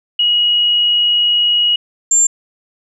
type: tone pair in turn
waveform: sine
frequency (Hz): 2900 / 7322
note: F#7 / A#8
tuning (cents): -35 / -32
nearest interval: octave + major third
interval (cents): 1603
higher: second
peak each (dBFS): -10 / -8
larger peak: second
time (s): 0.19-1.76 / 2.11-2.27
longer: first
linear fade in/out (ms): 5
effects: none